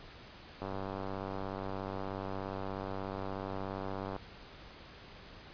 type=click train; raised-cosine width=1 ms; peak=-25 dBFS; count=344; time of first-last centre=0.62-4.163 s; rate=96.8 Hz; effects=pink hiss -52 dBFS RMS until 5.53 s + resampled to 11025 Hz